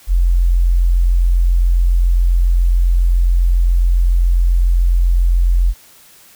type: tone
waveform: sine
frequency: 43.65 Hz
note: F1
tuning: in tune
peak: -9 dBFS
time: 0.07-5.74 s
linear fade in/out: 50 ms
effects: white hiss -45 dBFS RMS until 6.35 s

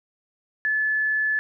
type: tone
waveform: sine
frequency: 1729 Hz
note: A6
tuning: 31 cents flat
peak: -20 dBFS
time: 0.65-1.39 s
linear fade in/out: 0 ms
effects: none

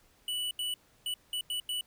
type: tone bursts at uneven times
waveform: square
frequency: 2960 Hz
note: F#7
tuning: in tune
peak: -32 dBFS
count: 6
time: 0.28-0.51 / 0.59-0.74 / 1.06-1.14 / 1.33-1.41 / 1.5-1.6 / 1.69-1.81 s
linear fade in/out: 2 ms
effects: pink hiss -65 dBFS RMS until 1.86 s

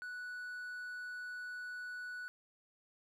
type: tone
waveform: triangle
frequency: 1478 Hz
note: F#6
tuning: 2 cents flat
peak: -40 dBFS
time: 0.02-2.28 s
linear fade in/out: 0 ms
effects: none

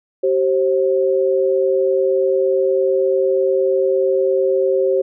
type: tone pair together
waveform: sine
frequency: 384 / 532.7 Hz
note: G4 / C5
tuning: -36 / +31 cents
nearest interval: tritone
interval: 567 cents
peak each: -16 dBFS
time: 0.23-5.02 s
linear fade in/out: 10 ms
effects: none

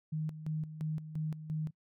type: tone with tremolo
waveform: sine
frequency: 155.56 Hz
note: D#3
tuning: in tune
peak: -32 dBFS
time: 0.12-1.71 s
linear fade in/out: 10 ms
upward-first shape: square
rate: 2.9 Hz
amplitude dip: 70%
effects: noise-tail reverb RT60 0.1 s tail -25 dB re dry

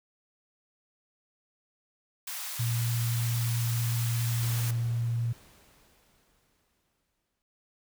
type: high-pass noise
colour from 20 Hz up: white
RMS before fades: -37 dBFS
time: 2.27-4.71 s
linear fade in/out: 5 ms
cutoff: 740 Hz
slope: 24 dB/octave
type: tone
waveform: sine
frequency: 117.4 Hz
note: A#2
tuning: 13 cents sharp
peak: -26 dBFS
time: 2.59-5.33 s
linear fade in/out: 10 ms
type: noise with exponential decay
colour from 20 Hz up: pink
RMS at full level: -43 dBFS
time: 4.43-7.42 s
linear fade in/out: 0 ms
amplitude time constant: 650 ms
effects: none

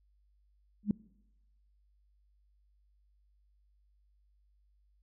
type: tone with exponential growth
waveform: sine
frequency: 206.7 Hz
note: G#3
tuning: 8 cents flat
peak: -21 dBFS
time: 0.83-0.91 s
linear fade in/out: 2 ms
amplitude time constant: 16 ms
effects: noise-tail reverb RT60 0.9 s tail -23 dB re dry + added 50 Hz sine -66 dBFS peak until 5.02 s

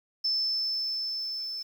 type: tone with level ramp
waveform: sine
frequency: 5274 Hz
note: E8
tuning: in tune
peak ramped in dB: -24 to -33 dBFS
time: 0.24-1.63 s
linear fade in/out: 10 ms
effects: 9-bit

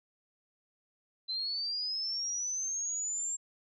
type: linear sweep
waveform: sine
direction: up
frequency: 4038 to 7459 Hz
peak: -32 dBFS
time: 1.28-3.37 s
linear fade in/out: 20 ms
effects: none

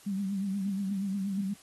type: tone with vibrato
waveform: sine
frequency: 196 Hz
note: G3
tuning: in tune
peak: -29 dBFS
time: 0.06-1.54 s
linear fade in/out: 10 ms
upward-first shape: triangle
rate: 8.4 Hz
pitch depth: 79 cents each way
effects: white hiss -56 dBFS RMS until 1.62 s + AAC 32 kbps

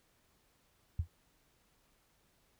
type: tone with exponential decay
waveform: sine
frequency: 83.5 Hz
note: E2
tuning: 23 cents sharp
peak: -27 dBFS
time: 0.99-1.08 s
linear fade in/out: 5 ms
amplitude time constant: 19 ms
effects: pink hiss -72 dBFS RMS until 2.59 s

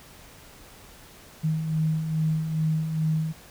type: beating tone pair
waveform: sine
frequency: 155.56 / 157.96 Hz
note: D#3 / D#3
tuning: 0 / +26 cents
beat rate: 2.4 Hz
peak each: -32 / -23 dBFS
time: 1.43-3.33 s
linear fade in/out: 20 ms
effects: pink hiss -49 dBFS RMS until 3.5 s

